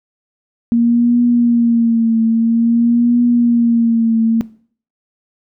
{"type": "tone with vibrato", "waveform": "sine", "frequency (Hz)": 233.1, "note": "A#3", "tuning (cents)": 0, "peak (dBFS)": -9, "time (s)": [0.72, 4.41], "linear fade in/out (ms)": 0, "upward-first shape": "triangle", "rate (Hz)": 0.5, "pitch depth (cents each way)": 61, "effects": ["noise-tail reverb RT60 0.5 s tail -19 dB re dry"]}